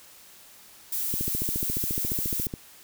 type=noise; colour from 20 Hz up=violet; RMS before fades=-29 dBFS; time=0.92-2.47 s; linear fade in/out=5 ms
type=click train; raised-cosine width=3 ms; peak=-19 dBFS; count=21; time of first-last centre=1.14-2.539 s; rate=14.3 Hz
effects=white hiss -51 dBFS RMS until 2.83 s